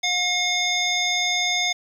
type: harmonic tone with a mistuned harmonic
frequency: 718 Hz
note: F5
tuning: 48 cents sharp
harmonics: 1 / 3 / 5 / 7 / 9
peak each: -29 / -24 / -24 / -30 / -29 dBFS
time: 0.03-1.73 s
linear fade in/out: 10 ms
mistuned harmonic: 7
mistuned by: +22 cents
effects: 8-bit